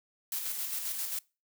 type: noise with tremolo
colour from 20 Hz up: blue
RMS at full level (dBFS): -34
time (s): 0.32-1.19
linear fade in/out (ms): 2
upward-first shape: square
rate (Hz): 7.5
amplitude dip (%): 35
effects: noise-tail reverb RT60 0.3 s tail -24 dB re dry